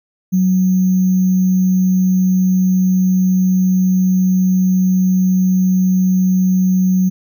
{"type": "tone with sample-and-hold", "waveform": "sine", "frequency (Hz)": 185.5, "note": "F#3", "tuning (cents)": 5, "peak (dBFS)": -10, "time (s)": [0.32, 7.1], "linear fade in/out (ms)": 20, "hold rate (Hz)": 6300, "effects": []}